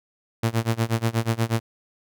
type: tone with tremolo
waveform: sawtooth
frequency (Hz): 114.2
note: A#2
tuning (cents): -35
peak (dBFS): -14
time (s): 0.43-1.6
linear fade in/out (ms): 5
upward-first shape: sine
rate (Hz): 8.3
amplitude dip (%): 95
effects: none